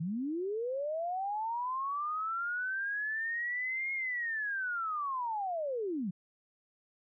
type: linear two-way sweep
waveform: sine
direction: up then down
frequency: 150 to 2160 to 166.1 Hz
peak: -32 dBFS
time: 0-6.11 s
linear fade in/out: 10 ms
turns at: 3.93 s
effects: none